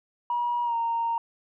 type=tone with pitch glide; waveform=sine; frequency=960 to 925.7 Hz; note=B5 to A#5; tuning=-49 to -12 cents; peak=-23 dBFS; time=0.3-1.18 s; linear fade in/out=2 ms; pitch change=-63 cents; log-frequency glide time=0.64-0.75 s; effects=tanh soft clip ceiling -19 dBFS